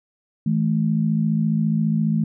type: tone pair together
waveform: sine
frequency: 161.54 / 216.2 Hz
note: E3 / A3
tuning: -35 / -30 cents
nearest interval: perfect fourth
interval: 505 cents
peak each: -20 dBFS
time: 0.46-2.24 s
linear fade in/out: 5 ms
effects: none